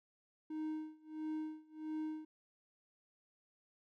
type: tone with tremolo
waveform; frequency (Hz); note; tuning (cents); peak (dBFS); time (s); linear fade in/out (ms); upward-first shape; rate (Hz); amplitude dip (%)
triangle; 311.1; D#4; 0; -35; 0.5-2.25; 5; sine; 1.5; 95
effects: none